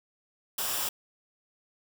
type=noise with comb filter; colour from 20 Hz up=white; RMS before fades=-31 dBFS; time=0.58-0.89 s; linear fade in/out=5 ms; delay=0.47 ms; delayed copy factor=-0.55; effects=none